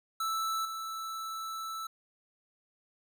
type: tone with level steps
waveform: square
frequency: 1318.5 Hz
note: E6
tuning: in tune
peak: -31 / -37 dBFS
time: 0.2-1.87 s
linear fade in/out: 5 ms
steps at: 0.65 s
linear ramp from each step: 2 ms
effects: none